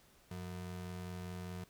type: ring-modulated tone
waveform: square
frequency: 137.2 Hz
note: C#3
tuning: 17 cents flat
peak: -40 dBFS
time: 0.31-1.64 s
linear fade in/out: 0 ms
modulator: 42.5 Hz
effects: pink hiss -66 dBFS RMS until 1.69 s